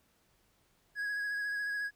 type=tone with vibrato; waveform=triangle; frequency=1661.2 Hz; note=G#6; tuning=in tune; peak=-31 dBFS; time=0.95-1.91 s; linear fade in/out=50 ms; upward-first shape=sine; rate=14 Hz; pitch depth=21 cents each way; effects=pink hiss -71 dBFS RMS until 1.95 s